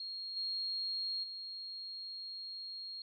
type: tone with level steps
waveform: sine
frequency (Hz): 4262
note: C8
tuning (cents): +31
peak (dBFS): -40 / -35 / -42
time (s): 0-3.02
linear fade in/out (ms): 2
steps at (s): 0.36 / 1.23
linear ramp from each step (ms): 10
effects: none